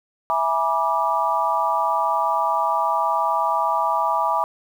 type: chord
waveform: sine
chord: E dominant seventh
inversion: none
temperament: equal with one note detuned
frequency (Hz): 659.3 / 830.6 / 969.7 / 1174.7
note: E5 / G#5 / B5 / D6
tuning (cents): 0 / 0 / -32 / 0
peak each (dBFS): -26 / -24 / -22 / -23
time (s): 0.3-4.44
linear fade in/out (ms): 0
effects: 8-bit